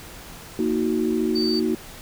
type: chord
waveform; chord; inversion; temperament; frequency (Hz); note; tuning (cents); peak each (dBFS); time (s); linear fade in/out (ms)
sine; D# minor; second; equal with one note detuned; 233.1 / 316 / 370; A#3 / D#4 / F#4; 0 / +27 / 0; -24; 0.59-1.75; 2
type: tone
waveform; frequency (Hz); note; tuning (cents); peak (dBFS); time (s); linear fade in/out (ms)
sine; 4593; D8; -39; -25; 1.35-1.6; 10
effects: pink hiss -41 dBFS RMS until 2.01 s